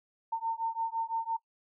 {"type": "beating tone pair", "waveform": "sine", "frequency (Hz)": [905, 910.9], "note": ["A5", "A#5"], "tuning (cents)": [48, -40], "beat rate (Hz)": 5.9, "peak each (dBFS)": [-33, -33], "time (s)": [0.32, 1.37], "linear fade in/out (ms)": 10, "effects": ["noise-tail reverb RT60 0.1 s tail -22 dB re dry"]}